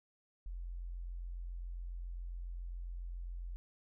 sine tone, 43.65 Hz, F1, in tune, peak -40 dBFS, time 0.46-3.56 s, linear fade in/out 0 ms, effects none

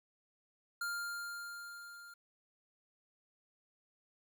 square tone with level ramp, 1400 Hz, F6, 4 cents sharp, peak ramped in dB -36 to -52 dBFS, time 0.81-2.14 s, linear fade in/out 5 ms, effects 12-bit

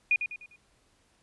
sine tone with echo, 2450 Hz, D#7, 27 cents flat, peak -20 dBFS, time 0.11-0.16 s, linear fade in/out 2 ms, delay 100 ms, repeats 4, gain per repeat -8 dB, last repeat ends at 0.56 s, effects pink hiss -67 dBFS RMS until 1.22 s + resampled to 24000 Hz

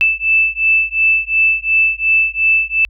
sine beating tone pair, 2637 / 2639.8 Hz, E7 / E7, 0 / +2 cents, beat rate 2.8 Hz, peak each -14 dBFS, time 0.01-2.85 s, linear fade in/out 0 ms, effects added 50 Hz sine -38 dBFS peak until 2.89 s

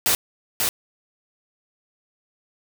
white noise with echo, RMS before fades -19 dBFS, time 0.06-0.15 s, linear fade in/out 0 ms, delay 540 ms, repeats 1, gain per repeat -3 dB, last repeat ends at 0.69 s, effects none

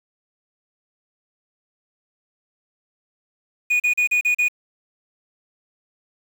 triangle tone bursts, 2462 Hz, D#7, 19 cents flat, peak -14 dBFS, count 6, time 3.7-4.485 s, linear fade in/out 10 ms, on 100 ms, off 37 ms, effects 7-bit

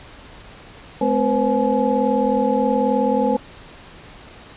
sine tone cluster, 214.6 / 258.1 / 485.2 / 524 / 847 Hz, A3 / C4 / B4 / C5 / G#5, -43 / -23 / -31 / +2 / +34 cents, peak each -22 dBFS, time 1.01-3.37 s, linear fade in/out 5 ms, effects pink hiss -42 dBFS RMS until 4.56 s + resampled to 8000 Hz

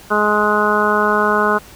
harmonic tone, 210 Hz, G#3, 19 cents sharp, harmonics 1 / 2 / 3 / 4 / 5 / 6 / 7, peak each -22 / -19 / -22 / -23 / -19 / -19 / -19 dBFS, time 0.1-1.59 s, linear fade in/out 20 ms, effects pink hiss -41 dBFS RMS until 1.75 s

